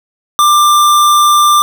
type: tone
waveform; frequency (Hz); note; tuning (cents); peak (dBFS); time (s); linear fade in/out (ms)
square; 1187; D6; +18; -6; 0.39-1.62; 0
effects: none